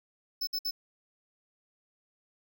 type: tone bursts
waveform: square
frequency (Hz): 5260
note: E8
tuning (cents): -5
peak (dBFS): -30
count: 3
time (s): 0.41-0.71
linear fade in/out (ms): 10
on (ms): 62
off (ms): 57
effects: none